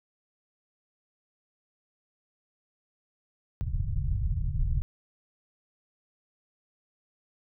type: low-pass noise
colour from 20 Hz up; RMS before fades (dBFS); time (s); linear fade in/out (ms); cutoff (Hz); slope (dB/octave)
pink; -28; 3.61-4.82; 0; 140; 48
effects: none